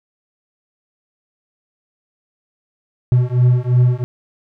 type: beating tone pair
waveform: triangle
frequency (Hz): 122.7 / 125.6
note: B2 / B2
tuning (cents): -11 / +30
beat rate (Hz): 2.9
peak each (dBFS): -12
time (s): 3.12-4.04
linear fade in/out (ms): 0
effects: none